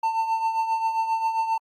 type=tone with tremolo; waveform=triangle; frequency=897 Hz; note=A5; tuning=33 cents sharp; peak=-17 dBFS; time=0.03-1.58 s; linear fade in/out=5 ms; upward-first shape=triangle; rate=7.5 Hz; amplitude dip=65%; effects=Opus 48 kbps